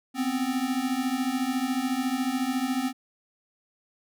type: beating tone pair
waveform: square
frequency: 250 / 264 Hz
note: B3 / C4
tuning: +21 / +16 cents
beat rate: 14 Hz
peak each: -30 / -28 dBFS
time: 0.14-2.93 s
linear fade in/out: 50 ms
effects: none